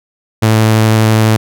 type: tone with vibrato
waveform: sawtooth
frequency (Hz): 110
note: A2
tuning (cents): 0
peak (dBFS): -3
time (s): 0.42-1.37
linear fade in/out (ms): 10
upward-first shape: triangle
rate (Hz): 12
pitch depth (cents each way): 11
effects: none